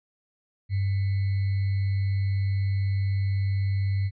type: tone with sample-and-hold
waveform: sine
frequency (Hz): 98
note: G2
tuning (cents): 0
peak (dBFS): -22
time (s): 0.69-4.11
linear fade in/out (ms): 50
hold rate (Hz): 2100
effects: resampled to 11025 Hz